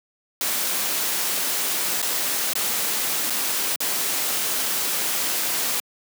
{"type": "noise with dropouts", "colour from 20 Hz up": "white", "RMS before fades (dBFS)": -24, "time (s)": [0.41, 5.8], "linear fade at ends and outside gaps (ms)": 1, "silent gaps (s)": [[2.018, 2.026], [2.534, 2.554], [3.299, 3.304], [3.759, 3.804]], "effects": ["high-pass 200 Hz 12 dB/octave"]}